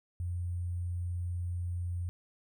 sine tone with sample-and-hold, 87.9 Hz, F2, 12 cents sharp, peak -32 dBFS, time 0.2-2.09 s, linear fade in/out 0 ms, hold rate 8820 Hz, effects none

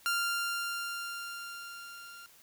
sawtooth tone with level ramp, 1392 Hz, F6, 6 cents flat, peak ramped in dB -24 to -44 dBFS, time 0.06-2.26 s, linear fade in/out 0 ms, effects white hiss -59 dBFS RMS until 2.42 s

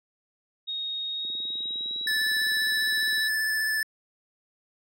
sine tone with pitch glide, 3737 to 3918 Hz, A#7 to B7, +4 to -15 cents, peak -29 dBFS, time 0.67-3.29 s, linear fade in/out 20 ms, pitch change +81 cents, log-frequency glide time 1.08-2.29 s
click train, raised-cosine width 3 ms, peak -32 dBFS, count 39, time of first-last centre 1.25-3.179 s, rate 19.7 Hz
square tone with vibrato, 1746 Hz, A6, 14 cents flat, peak -25 dBFS, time 2.07-3.83 s, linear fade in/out 2 ms, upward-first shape triangle, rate 15 Hz, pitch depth 16 cents each way
effects high-pass 300 Hz 12 dB/octave

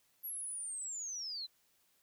sine linear sweep, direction down, 11680 to 3951 Hz, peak -39 dBFS, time 0.23-1.47 s, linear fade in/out 20 ms, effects white hiss -73 dBFS RMS until 2.02 s

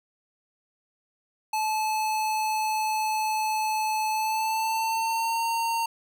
square tone with pitch glide, 866 to 917.5 Hz, A5 to A#5, -28 to -28 cents, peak -25 dBFS, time 1.53-5.86 s, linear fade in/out 5 ms, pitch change +100 cents, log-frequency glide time 4.09-5.44 s, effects none

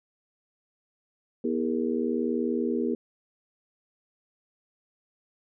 harmonic tone with a mistuned harmonic, 80.9 Hz, E2, 32 cents flat, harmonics 3 / 4 / 5 / 6, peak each -28 / -31 / -30 / -33 dBFS, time 1.44-2.95 s, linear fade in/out 5 ms, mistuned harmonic 6, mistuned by -73 cents, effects none

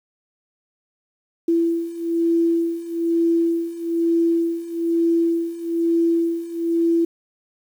sine beating tone pair, 334.2 / 335.3 Hz, E4 / E4, +24 / +30 cents, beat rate 1.1 Hz, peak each -22 / -19 dBFS, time 1.48-7.05 s, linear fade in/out 5 ms, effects 8-bit

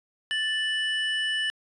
triangle tone pair together, 1760 / 2960 Hz, A6 / F#7, 0 / 0 cents, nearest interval major sixth, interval 900 cents, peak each -26 dBFS, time 0.31-1.5 s, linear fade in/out 0 ms, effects resampled to 24000 Hz

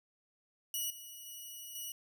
5% pulse tone with level steps, 2922 Hz, F#7, 22 cents flat, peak -26 / -39 / -37 / -32 dBFS, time 0.74-1.92 s, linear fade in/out 2 ms, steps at 0.9 / 1.26 / 1.75 s, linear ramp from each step 5 ms, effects none

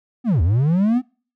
triangle linear two-way sweep, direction down then up, 261.6 to 74.6 to 261.6 Hz, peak -12 dBFS, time 0.24-1.02 s, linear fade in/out 50 ms, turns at 0.42 s, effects noise-tail reverb RT60 0.4 s tail -25 dB re dry

